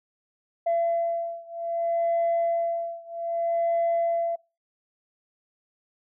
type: beating tone pair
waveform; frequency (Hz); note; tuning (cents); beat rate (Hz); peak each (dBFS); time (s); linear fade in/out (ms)
sine; 676 / 676.63; E5 / E5; +43 / +45; 0.63; -25 / -26; 0.66-4.36; 10
effects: noise-tail reverb RT60 0.3 s tail -24 dB re dry + tanh soft clip ceiling -18 dBFS